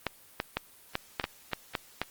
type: clicks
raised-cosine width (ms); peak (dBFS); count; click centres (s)
0.3; -12; 9; 0.067 / 0.401 / 0.57 / 0.954 / 1.198 / 1.241 / 1.533 / 1.752 / 2.016
effects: white hiss -56 dBFS RMS until 2.1 s + Opus 32 kbps